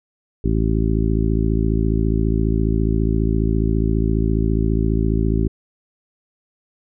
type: harmonic tone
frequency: 54.7 Hz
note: A1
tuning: 9 cents flat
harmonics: 1 / 2 / 3 / 4 / 5 / 6 / 7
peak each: -19 / -22 / -24 / -25 / -26 / -27 / -27 dBFS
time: 0.44-5.48 s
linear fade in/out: 5 ms
effects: none